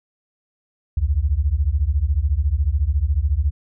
sine beating tone pair, 65.41 / 79.41 Hz, C2 / D#2, 0 / +36 cents, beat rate 14 Hz, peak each -19 / -19 dBFS, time 0.97-3.51 s, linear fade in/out 5 ms, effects none

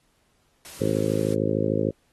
white noise, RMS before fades -42 dBFS, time 0.65-1.34 s, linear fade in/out 0 ms
harmonic tone, 53.3 Hz, G#1, 46 cents sharp, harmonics 2 / 3 / 4 / 5 / 6 / 7 / 8 / 9 / 10, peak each -30 / -30 / -30 / -30 / -30 / -30 / -30 / -30 / -30 dBFS, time 0.8-1.91 s, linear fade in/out 10 ms
effects pink hiss -67 dBFS RMS until 2.12 s + AAC 32 kbps

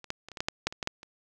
clicks, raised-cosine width 0.2 ms, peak -28 / -14 / -26 / -27 / -22 / -12 / -10 / -9 / -23 / -15 / -11 / -28 dBFS, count 12, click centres 0.043 / 0.104 / 0.286 / 0.317 / 0.372 / 0.405 / 0.485 / 0.67 / 0.725 / 0.828 / 0.874 / 1.031 s, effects none

